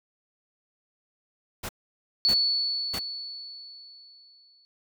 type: noise bursts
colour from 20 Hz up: pink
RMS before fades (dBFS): -34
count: 3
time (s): 1.63-2.993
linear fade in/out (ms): 10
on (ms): 61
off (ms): 590
type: tone with exponential decay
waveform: sine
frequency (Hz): 4435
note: C#8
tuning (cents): 0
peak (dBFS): -18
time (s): 2.25-4.65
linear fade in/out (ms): 0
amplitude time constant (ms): 520
effects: none